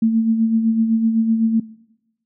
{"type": "tone with tremolo", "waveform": "sine", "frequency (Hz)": 224.7, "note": "A3", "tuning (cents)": 37, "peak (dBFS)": -11, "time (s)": [0.02, 1.6], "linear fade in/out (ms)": 5, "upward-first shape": "sine", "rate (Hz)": 7.9, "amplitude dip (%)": 50, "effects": ["noise-tail reverb RT60 1.0 s tail -22 dB re dry"]}